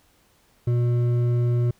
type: tone with hard clipping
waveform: triangle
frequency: 120.6 Hz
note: B2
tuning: 41 cents flat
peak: -20 dBFS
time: 0.67-1.71 s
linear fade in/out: 5 ms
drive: 11 dB
effects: pink hiss -61 dBFS RMS until 1.79 s